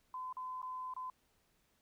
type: tone with dropouts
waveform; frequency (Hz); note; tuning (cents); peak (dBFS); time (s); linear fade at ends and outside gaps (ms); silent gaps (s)
sine; 1020; C6; -44; -40; 0.14-1.1; 2; 0.327-0.368 / 0.618-0.628 / 0.938-0.964
effects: pink hiss -75 dBFS RMS until 1.81 s